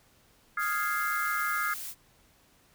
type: chord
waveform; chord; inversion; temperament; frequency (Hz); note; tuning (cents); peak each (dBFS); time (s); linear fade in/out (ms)
sine; F minor seventh; third; equal; 1244.5 / 1396.9 / 1661.2 / 2093; Eb6 / F6 / Ab6 / C7; 0 / 0 / 0 / 0; -32 / -32 / -33 / -37; 0.57-1.74; 5
type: noise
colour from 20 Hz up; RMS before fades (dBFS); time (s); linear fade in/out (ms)
blue; -39; 0.58-1.95; 50
effects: pink hiss -63 dBFS RMS until 2.74 s